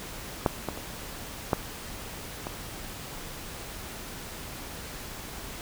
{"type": "clicks", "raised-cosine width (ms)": 1, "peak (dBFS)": [-7, -15, -23, -8, -19], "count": 5, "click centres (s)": [0.462, 0.687, 0.775, 1.532, 2.469], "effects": ["pink hiss -40 dBFS RMS until 5.61 s"]}